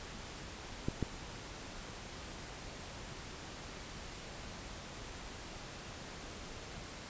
clicks, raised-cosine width 3 ms, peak -20 dBFS, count 2, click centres 0.885 / 1.027 s, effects pink hiss -47 dBFS RMS until 7.09 s + resampled to 16000 Hz

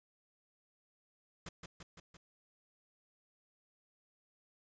pink noise with echo, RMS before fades -45 dBFS, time 1.46-1.49 s, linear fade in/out 5 ms, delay 170 ms, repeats 4, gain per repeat -3 dB, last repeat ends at 2.17 s, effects resampled to 16000 Hz

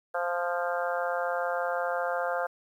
harmonic tone with a mistuned harmonic, 174.61 Hz, F3, in tune, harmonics 3 / 4 / 5 / 6 / 7 / 8 / 9, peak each -31 / -32 / -37 / -40 / -38 / -36 / -38 dBFS, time 0.14-2.47 s, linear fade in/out 10 ms, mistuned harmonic 9, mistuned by +15 cents, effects 10-bit

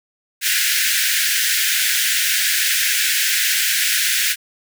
pink high-pass noise, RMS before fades -18 dBFS, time 0.41-4.36 s, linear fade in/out 50 ms, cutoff 1500 Hz, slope 96 dB/octave, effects none

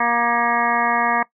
harmonic tone with a mistuned harmonic, 236.5 Hz, A#3, 25 cents sharp, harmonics 1 / 2 / 3 / 4 / 5 / 7 / 8 / 9, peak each -28 / -31 / -23 / -21 / -22 / -25 / -26 / -27 dBFS, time 0-1.23 s, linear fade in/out 5 ms, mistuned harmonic 9, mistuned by +36 cents, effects noise-tail reverb RT60 0.1 s tail -19 dB re dry

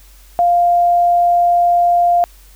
sine tone, 698.5 Hz, F5, in tune, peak -9 dBFS, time 0.39-2.24 s, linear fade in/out 0 ms, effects added 47 Hz sine -41 dBFS peak until 2.55 s + white hiss -48 dBFS RMS until 2.55 s

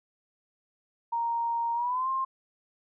sine tone with pitch glide, 932.3 to 1058.6 Hz, A#5 to C6, 0 to +20 cents, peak -26 dBFS, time 1.12-2.25 s, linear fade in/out 10 ms, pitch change +220 cents, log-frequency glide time 1.74-2.09 s, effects none

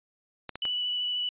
clicks, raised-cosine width 0.3 ms, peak -20 dBFS, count 3, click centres 0.493 / 0.556 / 0.653 s
sine tone with vibrato, 2960 Hz, F#7, in tune, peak -27 dBFS, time 0.62-1.29 s, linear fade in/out 2 ms, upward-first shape square, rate 13 Hz, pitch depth 10 cents each way
effects resampled to 8000 Hz

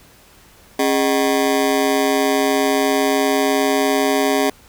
25% pulse ring-modulated tone, 342.9 Hz, F4, 32 cents flat, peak -8 dBFS, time 0.79-4.5 s, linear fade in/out 5 ms, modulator 70.1 Hz, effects pink hiss -48 dBFS RMS until 4.68 s

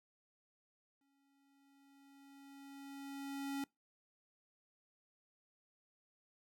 square tone with exponential growth, 277.2 Hz, C#4, in tune, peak -38 dBFS, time 1.01-3.64 s, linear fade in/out 2 ms, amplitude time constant 570 ms, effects noise-tail reverb RT60 0.2 s tail -24 dB re dry

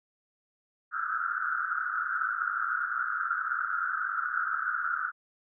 pink band-pass noise, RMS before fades -31 dBFS, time 0.91-5.12 s, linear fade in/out 50 ms, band 1300 to 1500 Hz, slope 96 dB/octave, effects none

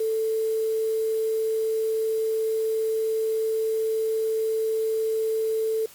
sine tone with quantisation, 442.1 Hz, A4, 8 cents sharp, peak -22 dBFS, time 0-5.86 s, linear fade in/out 5 ms, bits 7, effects white hiss -49 dBFS RMS until 5.94 s + Opus 48 kbps

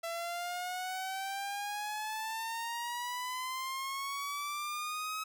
sawtooth exponential sweep, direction up, 667 to 1282 Hz, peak -32 dBFS, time 0.03-5.24 s, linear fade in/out 10 ms, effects none

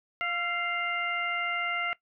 harmonic tone with a mistuned harmonic, 698.5 Hz, F5, in tune, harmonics 1 / 2 / 3 / 4, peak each -37 / -32 / -31 / -36 dBFS, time 0.21-1.93 s, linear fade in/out 0 ms, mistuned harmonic 2, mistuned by -38 cents, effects noise-tail reverb RT60 0.1 s tail -19 dB re dry

